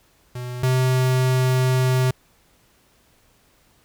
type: tone pair in turn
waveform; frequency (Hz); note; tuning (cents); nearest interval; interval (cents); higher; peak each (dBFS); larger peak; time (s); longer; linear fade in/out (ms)
square; 123.9 / 128.73; B2 / C3; +6 / -28; minor second; 66; second; -29 / -17; second; 0.35-0.63 / 0.63-2.11; second; 5
effects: pink hiss -59 dBFS RMS until 3.84 s